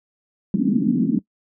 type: band-pass noise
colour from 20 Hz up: white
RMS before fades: -19 dBFS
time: 0.54-1.19 s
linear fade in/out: 2 ms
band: 180 to 270 Hz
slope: 48 dB/octave
effects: noise-tail reverb RT60 0.1 s tail -21 dB re dry